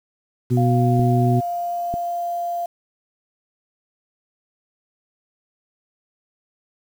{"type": "harmonic tone", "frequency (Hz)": 123.3, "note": "B2", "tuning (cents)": -2, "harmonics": [1, 2, 3], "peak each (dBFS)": [-16, -21, -24], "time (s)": [0.5, 1.41], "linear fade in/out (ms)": 20}
{"type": "tone with pitch glide", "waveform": "sine", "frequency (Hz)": [698.5, 693.7], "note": ["F5", "F5"], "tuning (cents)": [0, -12], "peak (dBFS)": -22, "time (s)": [0.57, 2.66], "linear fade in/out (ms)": 5, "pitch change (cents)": -12, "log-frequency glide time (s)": [1.41, 2.32]}
{"type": "clicks", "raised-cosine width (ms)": 3, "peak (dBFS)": -15, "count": 2, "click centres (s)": [0.995, 1.94]}
{"effects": ["7-bit"]}